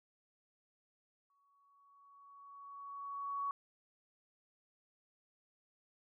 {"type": "tone with exponential growth", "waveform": "sine", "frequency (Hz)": 1122, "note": "C#6", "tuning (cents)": 21, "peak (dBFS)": -34, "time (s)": [1.3, 3.51], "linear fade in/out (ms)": 1, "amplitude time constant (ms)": 480, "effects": []}